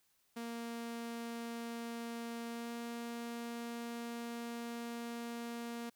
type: tone with pitch glide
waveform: sawtooth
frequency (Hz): 233.1 to 234.9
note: A#3 to A#3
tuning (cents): 0 to +13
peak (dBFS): -37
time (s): 0.36-5.9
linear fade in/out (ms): 10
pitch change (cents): +13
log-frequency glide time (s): 2.49-2.72
effects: white hiss -75 dBFS RMS until 5.95 s